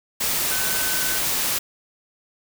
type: tone in noise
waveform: sine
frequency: 1517 Hz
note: F#6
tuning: 43 cents sharp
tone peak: -30 dBFS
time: 0.51-1.19 s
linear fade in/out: 10 ms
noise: white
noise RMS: -23 dBFS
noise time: 0.2-1.59 s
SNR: -10 dB
effects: none